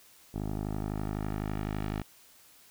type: tone with low-pass filter sweep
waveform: 10% pulse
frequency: 51.91 Hz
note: G#1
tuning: in tune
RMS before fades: -34 dBFS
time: 0.34-2.02 s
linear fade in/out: 5 ms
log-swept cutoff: 660 to 3500 Hz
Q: 0.77
effects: white hiss -58 dBFS RMS until 2.7 s